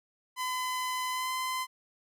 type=tone with pitch glide; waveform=sawtooth; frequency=1014 to 1027.6 Hz; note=B5 to C6; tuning=+45 to -32 cents; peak=-27 dBFS; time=0.36-1.67 s; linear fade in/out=50 ms; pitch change=+23 cents; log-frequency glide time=1.11-1.31 s; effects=none